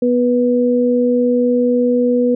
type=tone pair together; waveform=sine; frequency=246.1 / 489.6 Hz; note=B3 / B4; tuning=-6 / -15 cents; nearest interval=octave; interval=1191 cents; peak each=-14 dBFS; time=0.02-2.35 s; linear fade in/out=5 ms; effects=none